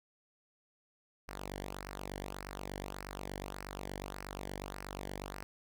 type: tone with flanger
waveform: sawtooth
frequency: 48.37 Hz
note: G1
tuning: 22 cents flat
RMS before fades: -44 dBFS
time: 1.28-5.43 s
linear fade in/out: 0 ms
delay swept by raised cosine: 0.28 to 0.8 ms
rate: 1.7 Hz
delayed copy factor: -0.75
effects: none